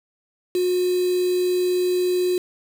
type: tone with quantisation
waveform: sine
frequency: 361.8 Hz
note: F#4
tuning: 39 cents flat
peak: -18 dBFS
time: 0.55-2.38 s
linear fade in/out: 2 ms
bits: 5
effects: none